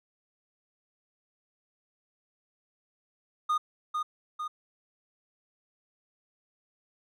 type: tone with echo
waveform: triangle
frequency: 1228 Hz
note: D#6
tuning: 23 cents flat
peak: -22 dBFS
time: 3.49-3.58 s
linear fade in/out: 10 ms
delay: 450 ms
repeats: 2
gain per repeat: -4 dB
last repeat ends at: 4.48 s
effects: none